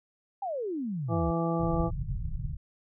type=exponential sweep; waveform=sine; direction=down; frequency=826 to 64.1 Hz; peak=-30 dBFS; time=0.42-1.31 s; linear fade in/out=5 ms
type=harmonic tone; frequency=166.9 Hz; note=E3; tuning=22 cents sharp; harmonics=1 / 2 / 3 / 4 / 5 / 7; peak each=-29 / -32 / -34 / -35 / -36 / -37 dBFS; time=1.08-1.91 s; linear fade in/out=50 ms
type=low-pass noise; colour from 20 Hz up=pink; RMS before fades=-33 dBFS; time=1.59-2.57 s; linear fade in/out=10 ms; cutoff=160 Hz; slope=48 dB/octave
effects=none